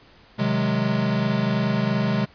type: chord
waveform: square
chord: Ab dominant seventh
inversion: first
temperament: equal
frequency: 130.81 / 155.56 / 185 / 207.7 Hz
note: C3 / Eb3 / Gb3 / Ab3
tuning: 0 / 0 / 0 / 0 cents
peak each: -26 / -30 / -28 / -24 dBFS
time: 0.38-2.26 s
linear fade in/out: 20 ms
effects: pink hiss -52 dBFS RMS until 2.34 s + resampled to 11025 Hz